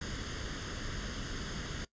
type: noise with comb filter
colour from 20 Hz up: pink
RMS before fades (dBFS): -39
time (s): 0.01-1.85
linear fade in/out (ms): 5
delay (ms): 0.61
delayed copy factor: +0.65
effects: noise-tail reverb RT60 0.1 s tail -19 dB re dry + resampled to 16000 Hz